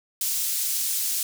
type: high-pass noise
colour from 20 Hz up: pink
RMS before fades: -26 dBFS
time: 0.21-1.23 s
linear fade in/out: 2 ms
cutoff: 6700 Hz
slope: 12 dB/octave
effects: none